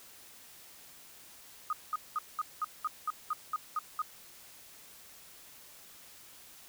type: tone bursts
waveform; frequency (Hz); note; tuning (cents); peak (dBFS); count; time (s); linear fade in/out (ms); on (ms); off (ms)
sine; 1244.5; D#6; 0; -29; 11; 1.7-4.019; 2; 29; 200
effects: white hiss -54 dBFS RMS until 6.68 s